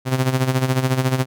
sawtooth tone with tremolo, 130 Hz, C3, 11 cents flat, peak -10 dBFS, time 0.05-1.26 s, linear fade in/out 50 ms, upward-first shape sine, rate 14 Hz, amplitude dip 70%, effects none

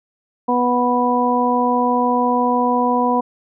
harmonic tone, 246 Hz, B3, 7 cents flat, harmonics 1 / 2 / 3 / 4, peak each -19 / -21 / -21 / -18 dBFS, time 0.48-3.21 s, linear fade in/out 10 ms, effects none

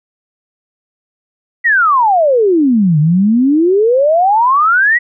sine exponential two-way sweep, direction down then up, 1975.5 to 145.8 to 1975.5 Hz, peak -7 dBFS, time 1.64-4.99 s, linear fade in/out 20 ms, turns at 2.99 s, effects none

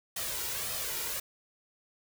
white noise with flanger, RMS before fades -35 dBFS, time 0.16-1.2 s, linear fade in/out 5 ms, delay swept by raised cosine 1.6 to 2.12 ms, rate 1.8 Hz, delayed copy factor +0.55, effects none

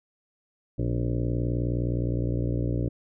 harmonic tone with a mistuned harmonic, 59.6 Hz, A#1, 39 cents sharp, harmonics 1 / 2 / 3 / 4 / 5 / 6 / 7 / 8 / 9 / 10, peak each -30 / -27 / -35 / -39 / -33 / -37 / -40 / -42 / -40 / -46 dBFS, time 0.78-2.89 s, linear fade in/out 10 ms, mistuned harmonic 4, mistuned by +140 cents, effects none

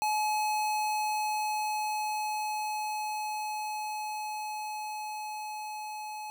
square tone with level ramp, 852 Hz, G#5, 44 cents sharp, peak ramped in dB -27 to -38 dBFS, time 0.02-6.3 s, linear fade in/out 0 ms, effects none

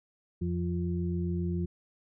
harmonic tone, 87.31 Hz, F2, in tune, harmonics 1 / 2 / 4, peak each -32 / -31 / -37 dBFS, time 0.41-1.66 s, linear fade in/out 10 ms, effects none

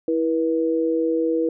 sine tone pair together, 327.4 / 483.2 Hz, E4 / B4, -12 / -38 cents, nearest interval perfect fifth, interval 674 cents, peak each -21 dBFS, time 0.08-1.49 s, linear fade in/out 2 ms, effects none

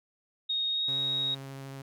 sine tone with pitch glide, 3729 to 3779 Hz, A#7 to A#7, 0 to +23 cents, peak -27 dBFS, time 0.49-1.35 s, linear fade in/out 10 ms, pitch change +23 cents, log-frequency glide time 0.71-0.89 s
sawtooth tone with vibrato, 136 Hz, C#3, 33 cents flat, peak -36 dBFS, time 0.88-1.82 s, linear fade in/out 5 ms, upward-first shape sine, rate 13 Hz, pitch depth 10 cents each way
effects none

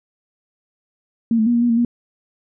sine tone with pitch steps, 229.9 / 218.7 / 239.6 / 235.7 / 240.7 / 230.3 / 238.6 Hz, A#3 / A3 / A#3 / A#3 / B3 / A#3 / A#3, -24 / -10 / +48 / +19 / -44 / -21 / +41 cents, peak -13 dBFS, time 1.31-1.849 s, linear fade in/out 2 ms, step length 77 ms, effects none

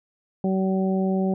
harmonic tone, 190 Hz, F#3, 46 cents sharp, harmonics 1 / 2 / 3 / 4, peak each -21 / -27 / -31 / -33 dBFS, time 0.44-1.34 s, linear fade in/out 2 ms, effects none

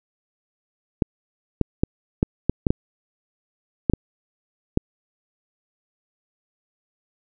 clicks, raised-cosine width 3 ms, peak -4 dBFS, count 10, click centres 1.022 / 1.613 / 1.835 / 2.229 / 2.496 / 2.668 / 2.705 / 3.898 / 3.936 / 4.774 s, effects none

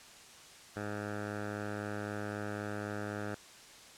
10% pulse tone with low-pass filter, 103.83 Hz, G#2, in tune, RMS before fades -39 dBFS, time 0.76-3.35 s, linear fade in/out 5 ms, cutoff 1500 Hz, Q 2.1, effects white hiss -54 dBFS RMS until 3.97 s + low-pass 8000 Hz 12 dB/octave

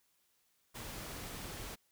pink noise, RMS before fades -45 dBFS, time 0.74-1.76 s, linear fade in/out 20 ms, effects white hiss -75 dBFS RMS until 1.91 s

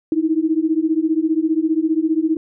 sine beating tone pair, 311.1 / 326.1 Hz, D#4 / E4, 0 / -19 cents, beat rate 15 Hz, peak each -18 / -18 dBFS, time 0.12-2.37 s, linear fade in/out 2 ms, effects none

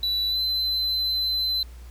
triangle tone with pitch glide, 3951 to 4053 Hz, B7 to B7, 0 to +44 cents, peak -21 dBFS, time 0.03-1.63 s, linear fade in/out 2 ms, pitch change +44 cents, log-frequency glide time 0.29-0.37 s, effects added 60 Hz sine -39 dBFS peak until 1.9 s + pink hiss -54 dBFS RMS until 1.9 s

